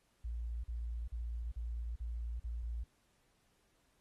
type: tone bursts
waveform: sine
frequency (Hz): 57.9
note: A#1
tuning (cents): -11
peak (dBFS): -37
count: 6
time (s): 0.24-2.84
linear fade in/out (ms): 10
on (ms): 400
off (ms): 40
effects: pink hiss -75 dBFS RMS until 4 s + AAC 32 kbps